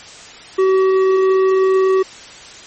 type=tone with tanh clipping; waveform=triangle; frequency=379.9 Hz; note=F#4; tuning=46 cents sharp; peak=-12 dBFS; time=0.58-2.03 s; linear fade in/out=10 ms; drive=14 dB; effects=white hiss -37 dBFS RMS until 2.66 s + MP3 32 kbps